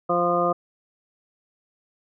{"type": "harmonic tone", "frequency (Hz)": 174.61, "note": "F3", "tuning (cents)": 0, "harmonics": [1, 2, 3, 4, 6, 7], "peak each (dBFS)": [-30, -27, -24, -25, -30, -24], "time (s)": [0.09, 0.53], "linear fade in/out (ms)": 10, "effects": []}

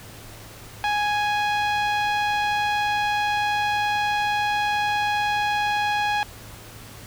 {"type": "tone with low-pass filter", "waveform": "sawtooth", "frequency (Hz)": 831, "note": "G#5", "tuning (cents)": 1, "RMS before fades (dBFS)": -23, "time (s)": [0.84, 6.23], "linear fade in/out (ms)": 0, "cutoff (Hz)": 3300, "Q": 1.1, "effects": ["added 108 Hz sine -45 dBFS peak until 7.06 s", "pink hiss -43 dBFS RMS until 7.06 s"]}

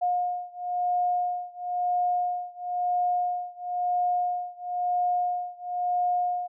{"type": "beating tone pair", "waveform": "sine", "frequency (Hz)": [715, 715.99], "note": ["F5", "F5"], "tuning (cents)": [41, 43], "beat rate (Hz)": 0.99, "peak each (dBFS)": [-27, -28], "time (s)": [0.01, 6.48], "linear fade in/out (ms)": 20, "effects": []}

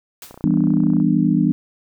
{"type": "noise with exponential decay", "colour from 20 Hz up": "white", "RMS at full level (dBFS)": -34, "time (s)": [0.22, 0.46], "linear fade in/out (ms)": 2, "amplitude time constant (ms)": 52}
{"type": "click train", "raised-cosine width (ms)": 1, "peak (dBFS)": -24, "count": 22, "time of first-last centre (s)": [0.31, 1.001], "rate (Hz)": 30.4}
{"type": "chord", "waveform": "sine", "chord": "E minor seventh", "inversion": "none", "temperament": "just", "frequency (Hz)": [164.81, 197.78, 247.2, 296.7], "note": ["E3", "G3", "B3", "D4"], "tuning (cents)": [0, 16, 2, 18], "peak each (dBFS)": -19, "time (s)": [0.44, 1.52], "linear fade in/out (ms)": 0}
{"effects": []}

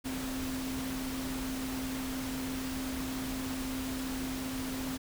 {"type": "tone in noise", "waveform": "sine", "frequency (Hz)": 261.6, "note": "C4", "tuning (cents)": 0, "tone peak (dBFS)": -35, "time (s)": [0.04, 4.98], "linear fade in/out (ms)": 20, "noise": "pink", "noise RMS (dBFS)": -40, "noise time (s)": [0.04, 4.98], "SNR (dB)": 2, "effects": []}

